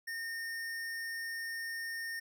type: tone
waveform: square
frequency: 1829 Hz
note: A#6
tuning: 33 cents flat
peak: -38 dBFS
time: 0.07-2.2 s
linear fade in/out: 10 ms
effects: none